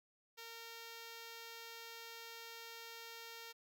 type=tone; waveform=5% pulse; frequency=460 Hz; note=A#4; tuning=23 cents flat; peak=-38 dBFS; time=0.37-3.53 s; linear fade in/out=20 ms; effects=none